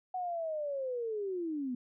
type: linear sweep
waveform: sine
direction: down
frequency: 746 to 239.6 Hz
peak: -33 dBFS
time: 0.14-1.75 s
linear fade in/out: 5 ms
effects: none